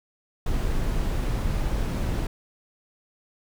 brown noise, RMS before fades -25 dBFS, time 0.46-2.27 s, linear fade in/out 5 ms, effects none

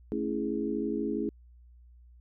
sine chord, A major seventh, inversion none, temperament equal, 220 / 277.2 / 329.6 / 415.3 Hz, A3 / C#4 / E4 / G#4, 0 / 0 / 0 / 0 cents, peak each -34 dBFS, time 0.12-1.29 s, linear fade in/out 0 ms, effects added 60 Hz sine -52 dBFS peak until 2.2 s

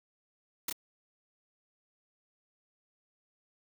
white noise with echo, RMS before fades -33 dBFS, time 0.68-0.7 s, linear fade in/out 5 ms, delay 27 ms, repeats 1, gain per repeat -2 dB, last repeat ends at 0.727 s, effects none

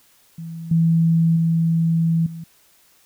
sine tone with level steps, 164.81 Hz, E3, in tune, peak -29 / -13 / -15 / -30 dBFS, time 0.38-2.44 s, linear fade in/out 5 ms, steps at 0.71 / 1.36 / 2.26 s, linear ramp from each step 5 ms, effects white hiss -56 dBFS RMS until 3.05 s

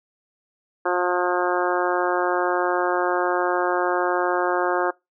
harmonic tone, 178.7 Hz, F3, 40 cents sharp, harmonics 2 / 3 / 4 / 5 / 6 / 7 / 8 / 9, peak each -24 / -26 / -27 / -28 / -29 / -29 / -30 / -31 dBFS, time 0.85-4.91 s, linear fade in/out 10 ms, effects noise-tail reverb RT60 0.2 s tail -23 dB re dry

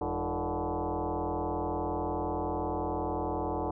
sine tone with frequency modulation, 216.4 Hz, A3, 29 cents flat, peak -29 dBFS, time 0.01-3.71 s, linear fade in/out 5 ms, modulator 131 Hz, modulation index 5.8, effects none

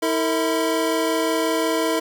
square tone cluster, 322.5 / 456.6 / 647 / 1013 Hz, E4 / A#4 / E5 / B5, -38 / -36 / -32 / +44 cents, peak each -24 / -25 / -26 / -29 dBFS, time 0.02-2 s, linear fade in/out 10 ms, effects none

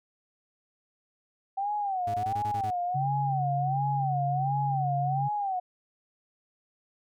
sine tone with vibrato, 767 Hz, G5, 38 cents flat, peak -27 dBFS, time 1.57-5.6 s, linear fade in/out 10 ms, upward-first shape sine, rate 1.4 Hz, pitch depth 150 cents each way
40% pulse tone bursts, 105.7 Hz, G#2, 31 cents sharp, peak -34 dBFS, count 7, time 2.07-2.705 s, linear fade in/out 5 ms, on 71 ms, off 23 ms
sine tone, 138.8 Hz, C#3, 3 cents sharp, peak -28 dBFS, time 2.94-5.29 s, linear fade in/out 20 ms
effects none

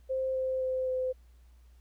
sine tone with pitch steps, 524 / 520.4 / 516.8 / 513.2 Hz, C5 / C5 / C5 / C5, +2 / -9 / -21 / -34 cents, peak -28 dBFS, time 0.09-1.13 s, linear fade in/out 20 ms, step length 260 ms, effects added 60 Hz sine -54 dBFS peak until 1.8 s + pink hiss -71 dBFS RMS until 1.8 s

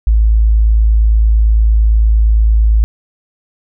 sine tone, 54.4 Hz, A1, 19 cents flat, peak -6 dBFS, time 0.07-2.84 s, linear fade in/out 0 ms, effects none

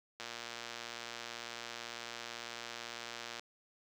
click train, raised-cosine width 0.2 ms, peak -25 dBFS, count 378, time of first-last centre 0.2-3.395 s, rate 118 Hz, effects high-pass 200 Hz 12 dB/octave + 9-bit

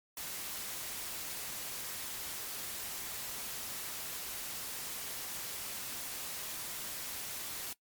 white noise, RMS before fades -41 dBFS, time 0.17-7.73 s, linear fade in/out 2 ms, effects noise-tail reverb RT60 0.1 s tail -20 dB re dry + MP3 96 kbps

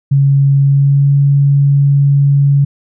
sine tone with pitch glide, 138.9 to 140.76 Hz, C#3 to C#3, +4 to +27 cents, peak -6 dBFS, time 0.11-2.65 s, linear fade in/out 10 ms, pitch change +23 cents, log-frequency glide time 0.6-1.14 s, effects none

